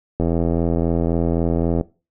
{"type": "click train", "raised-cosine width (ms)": 2, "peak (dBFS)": -7, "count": 136, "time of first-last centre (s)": [0.2, 1.811], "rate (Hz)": 83.8, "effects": ["noise-tail reverb RT60 0.3 s tail -20 dB re dry"]}